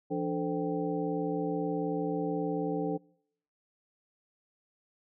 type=tone cluster; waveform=sine; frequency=171.4 / 293.9 / 440.4 / 519 / 780 Hz; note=F3 / D4 / A4 / C5 / G5; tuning=-32 / +1 / +2 / -14 / -9 cents; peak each=-36 / -33 / -34 / -38 / -39 dBFS; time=0.1-2.98 s; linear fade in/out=20 ms; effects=noise-tail reverb RT60 0.7 s tail -26 dB re dry

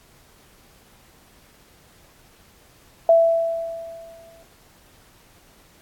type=tone with exponential decay; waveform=sine; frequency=664 Hz; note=E5; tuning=12 cents sharp; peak=-9 dBFS; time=3.09-4.43 s; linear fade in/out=2 ms; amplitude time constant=290 ms; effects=pink hiss -54 dBFS RMS until 5.81 s + AAC 64 kbps

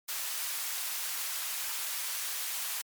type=high-pass noise; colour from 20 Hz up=white; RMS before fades=-35 dBFS; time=0.08-2.82 s; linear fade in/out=10 ms; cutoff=920 Hz; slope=12 dB/octave; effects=MP3 96 kbps

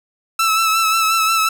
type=tone with vibrato; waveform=sawtooth; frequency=1316 Hz; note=E6; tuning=3 cents flat; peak=-10 dBFS; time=0.39-1.49 s; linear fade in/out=5 ms; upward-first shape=sine; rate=5.6 Hz; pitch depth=31 cents each way; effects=none

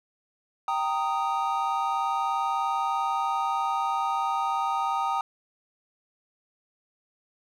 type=chord; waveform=triangle; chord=Eb major; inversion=first; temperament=equal with one note detuned; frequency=784 / 924.3 / 1244.5 Hz; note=G5 / Bb5 / Eb6; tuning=0 / -15 / 0 cents; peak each=-27 dBFS; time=0.68-5.21 s; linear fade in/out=2 ms; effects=none

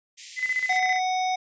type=high-pass noise; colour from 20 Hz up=white; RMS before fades=-39 dBFS; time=0.17-0.79 s; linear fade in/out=20 ms; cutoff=1900 Hz; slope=96 dB/octave
type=tone with tremolo; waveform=sine; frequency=2021 Hz; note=B6; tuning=39 cents sharp; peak=-21 dBFS; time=0.36-1 s; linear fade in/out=50 ms; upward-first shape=square; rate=15 Hz; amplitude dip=65%
type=harmonic tone; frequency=742 Hz; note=F#5; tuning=5 cents sharp; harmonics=1 / 3 / 5 / 7 / 8; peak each=-23 / -33 / -37 / -40 / -41 dBFS; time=0.69-1.36 s; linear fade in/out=10 ms
effects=resampled to 16000 Hz

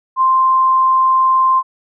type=tone; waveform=sine; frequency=1046.5 Hz; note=C6; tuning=in tune; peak=-9 dBFS; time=0.16-1.63 s; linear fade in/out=50 ms; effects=none

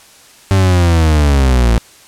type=linear sweep; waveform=40% pulse; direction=down; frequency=98 to 55 Hz; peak=-7 dBFS; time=0.51-1.78 s; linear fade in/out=0 ms; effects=white hiss -42 dBFS RMS until 2.07 s + low-pass 10000 Hz 12 dB/octave

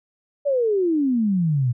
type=exponential sweep; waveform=sine; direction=down; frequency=587.3 to 116.54 Hz; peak=-17 dBFS; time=0.45-1.73 s; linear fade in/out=20 ms; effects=none

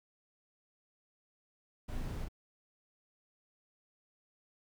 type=noise with echo; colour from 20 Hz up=brown; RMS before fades=-41 dBFS; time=1.88-2.25 s; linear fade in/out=10 ms; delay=36 ms; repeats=1; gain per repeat=-2 dB; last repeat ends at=2.286 s; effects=none

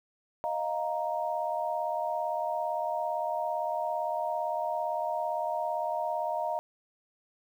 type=chord; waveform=sine; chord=Eb suspended second; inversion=none; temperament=just; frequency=622.3 / 700 / 933.4 Hz; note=Eb5 / F5 / Bb5; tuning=0 / +4 / +2 cents; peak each=-33 dBFS; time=0.44-6.59 s; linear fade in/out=0 ms; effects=10-bit

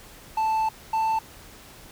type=tone pair in turn; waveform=triangle; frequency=880 / 886.1 Hz; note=A5 / A5; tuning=0 / +12 cents; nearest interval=unison; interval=12 cents; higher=second; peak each=-19 dBFS; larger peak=neither; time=0.37-0.69 / 0.93-1.19 s; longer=first; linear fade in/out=5 ms; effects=pink hiss -47 dBFS RMS until 1.91 s

